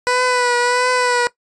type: tone with vibrato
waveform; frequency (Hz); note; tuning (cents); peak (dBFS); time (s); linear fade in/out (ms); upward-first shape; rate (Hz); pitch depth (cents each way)
15% pulse; 493.9; B4; 0; -8; 0.07-1.27; 0; triangle; 1.5; 39
effects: noise-tail reverb RT60 0.1 s tail -18 dB re dry + resampled to 22050 Hz